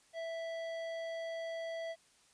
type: tone with hard clipping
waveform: sine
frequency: 659.3 Hz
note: E5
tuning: in tune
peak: -40 dBFS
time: 0.13-1.96 s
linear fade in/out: 50 ms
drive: 12 dB
effects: white hiss -67 dBFS RMS until 2.33 s + resampled to 22050 Hz